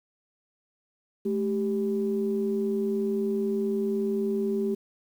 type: tone pair together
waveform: sine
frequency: 215 / 392 Hz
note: A3 / G4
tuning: -40 / 0 cents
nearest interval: minor seventh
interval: 1040 cents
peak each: -27 / -26 dBFS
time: 1.25-4.75 s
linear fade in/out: 10 ms
effects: tanh soft clip ceiling -16 dBFS + 9-bit